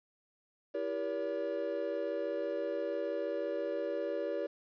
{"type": "chord", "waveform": "triangle", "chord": "E diminished seventh", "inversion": "none", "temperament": "just", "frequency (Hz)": [329.6, 395.6, 474.7, 569.6], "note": ["E4", "G4", "Bb4", "Db5"], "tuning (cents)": [0, 16, 31, 47], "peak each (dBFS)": [-39, -38, -37, -34], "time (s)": [0.74, 4.47], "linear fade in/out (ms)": 10, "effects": ["resampled to 11025 Hz", "11-bit"]}